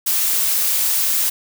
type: noise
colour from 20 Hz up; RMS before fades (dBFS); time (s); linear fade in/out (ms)
blue; -18; 0.06-1.3; 10
effects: none